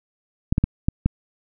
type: clicks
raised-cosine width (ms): 5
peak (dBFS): -5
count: 5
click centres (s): 0.525 / 0.581 / 0.64 / 0.885 / 1.06
effects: none